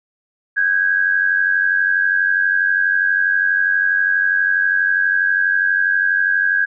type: tone pair together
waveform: sine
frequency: 1552 / 1644.3 Hz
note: G6 / G#6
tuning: -18 / -18 cents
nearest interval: minor second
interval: 100 cents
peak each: -18 / -15 dBFS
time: 0.56-6.66 s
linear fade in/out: 20 ms
effects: none